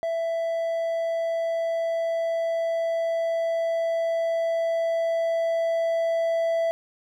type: tone with level ramp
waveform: triangle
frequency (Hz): 663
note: E5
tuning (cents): +10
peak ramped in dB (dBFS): -22 to -19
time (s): 0.03-6.71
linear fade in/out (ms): 0
effects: none